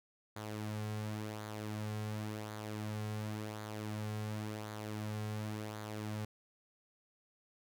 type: tone with flanger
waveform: sawtooth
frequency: 106.8 Hz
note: G#2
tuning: 49 cents sharp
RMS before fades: -41 dBFS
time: 0.36-6.25 s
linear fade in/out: 5 ms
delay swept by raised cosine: 0.36 to 3.36 ms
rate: 0.92 Hz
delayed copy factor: -0.5
effects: none